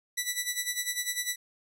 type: tone with tremolo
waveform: 10% pulse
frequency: 1969 Hz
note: B6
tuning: 6 cents flat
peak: -18 dBFS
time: 0.17-1.36 s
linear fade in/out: 10 ms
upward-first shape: sine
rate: 10 Hz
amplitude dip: 75%
effects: none